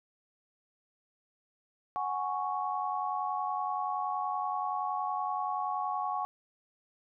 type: chord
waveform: sine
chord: F# suspended second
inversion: none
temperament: equal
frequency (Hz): 740 / 830.6 / 1108.7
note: F#5 / G#5 / C#6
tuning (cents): 0 / 0 / 0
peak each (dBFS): -35 / -35 / -34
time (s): 1.96-6.25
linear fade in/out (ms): 0
effects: none